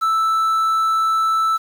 triangle tone with quantisation, 1318.5 Hz, E6, in tune, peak -13 dBFS, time 0.01-1.58 s, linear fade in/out 20 ms, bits 7, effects none

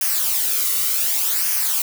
blue noise with flanger, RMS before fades -20 dBFS, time 0.01-1.82 s, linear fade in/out 2 ms, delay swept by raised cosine 0.25 to 1.22 ms, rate 0.67 Hz, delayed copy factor -0.6, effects none

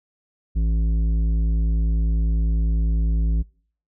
sine tone with tanh clipping, 55 Hz, A1, in tune, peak -19 dBFS, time 0.55-3.43 s, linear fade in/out 20 ms, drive 10 dB, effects noise-tail reverb RT60 0.5 s tail -25 dB re dry

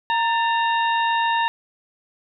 harmonic tone with a mistuned harmonic, 927 Hz, A#5, 10 cents flat, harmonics 1 / 2 / 3 / 4, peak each -19 / -25 / -29 / -31 dBFS, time 0.1-1.48 s, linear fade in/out 0 ms, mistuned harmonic 2, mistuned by -70 cents, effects none

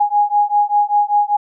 sine beating tone pair, 824 / 829.1 Hz, G#5 / G#5, -14 / -3 cents, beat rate 5.1 Hz, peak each -15 dBFS, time 0-1.37 s, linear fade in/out 10 ms, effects none

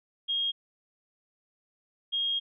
sine tone pair in turn, 3252 / 3252 Hz, G#7 / G#7, -37 / -37 cents, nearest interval unison, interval 0 cents, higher neither, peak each -26 dBFS, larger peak neither, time 0.28-0.52 / 2.12-2.4 s, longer second, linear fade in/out 20 ms, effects none

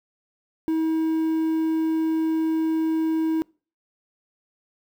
triangle tone with quantisation, 320.2 Hz, D#4, 50 cents sharp, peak -18 dBFS, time 0.68-3.42 s, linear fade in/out 0 ms, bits 8, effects noise-tail reverb RT60 0.4 s tail -26 dB re dry

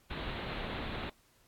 pink low-pass noise, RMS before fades -39 dBFS, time 0.1-1.1 s, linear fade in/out 10 ms, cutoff 4100 Hz, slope 96 dB/octave, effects pink hiss -67 dBFS RMS until 1.47 s + AAC 64 kbps

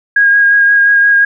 sine tone with vibrato, 1634 Hz, G#6, 29 cents flat, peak -5 dBFS, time 0.16-1.25 s, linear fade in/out 5 ms, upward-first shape sine, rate 5.7 Hz, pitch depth 15 cents each way, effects none

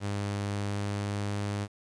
sawtooth tone with pitch glide, 101.3 to 102 Hz, G#2 to G#2, -43 to -31 cents, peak -26 dBFS, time 0-1.68 s, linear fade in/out 50 ms, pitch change +12 cents, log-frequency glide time 0.49-1.38 s, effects resampled to 22050 Hz + 10-bit

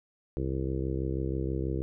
harmonic tone, 66.2 Hz, C2, 21 cents sharp, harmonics 1 / 2 / 3 / 4 / 5 / 6 / 7 / 8, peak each -33 / -34 / -40 / -42 / -35 / -38 / -40 / -48 dBFS, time 0.37-1.82 s, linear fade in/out 0 ms, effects none

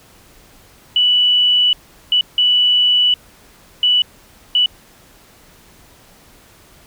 sine tone bursts at uneven times, 2960 Hz, F#7, in tune, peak -10 dBFS, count 5, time 0.96-1.73 / 2.12-2.21 / 2.38-3.14 / 3.83-4.02 / 4.55-4.66 s, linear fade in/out 2 ms, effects pink hiss -47 dBFS RMS until 6.86 s

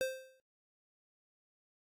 square tone with exponential decay, 523 Hz, C5, 1 cent flat, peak -30 dBFS, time 0.01-0.4 s, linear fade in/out 0 ms, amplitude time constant 83 ms, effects AAC 64 kbps

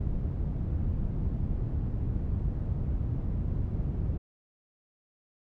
white low-pass noise, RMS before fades -30 dBFS, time 0-4.18 s, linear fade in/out 10 ms, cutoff 100 Hz, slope 12 dB/octave, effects none

